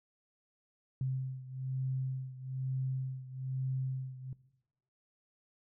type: beating tone pair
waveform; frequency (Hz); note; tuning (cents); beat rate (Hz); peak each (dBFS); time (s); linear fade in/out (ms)
sine; 130.81 / 131.91; C3 / C3; 0 / +14; 1.1; -35 / -38; 1.01-4.33; 2
effects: noise-tail reverb RT60 0.9 s tail -19 dB re dry